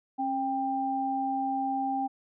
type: tone pair together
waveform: sine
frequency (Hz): 270 / 791.5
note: C#4 / G5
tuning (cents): -45 / +17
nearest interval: octave + perfect fifth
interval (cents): 1862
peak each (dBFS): -32 / -28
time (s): 0.18-2.08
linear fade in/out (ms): 20
effects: none